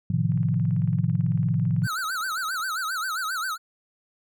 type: chord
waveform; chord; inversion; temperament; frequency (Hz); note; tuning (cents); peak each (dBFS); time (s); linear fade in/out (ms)
sine; F dominant seventh; first; equal with one note detuned; 110 / 130.06 / 155.56 / 174.61; A2 / C3 / Eb3 / F3; 0 / -10 / 0 / 0; -26; 0.1-1.87; 5
type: click train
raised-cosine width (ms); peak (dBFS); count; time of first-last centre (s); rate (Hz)
0.5; -36; 42; 0.32-2.598; 18
type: tone with vibrato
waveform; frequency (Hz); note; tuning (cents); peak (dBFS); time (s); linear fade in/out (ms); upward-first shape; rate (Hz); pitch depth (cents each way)
square; 1396.9; F6; 0; -27; 1.83-3.58; 50; sine; 7.5; 190
effects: none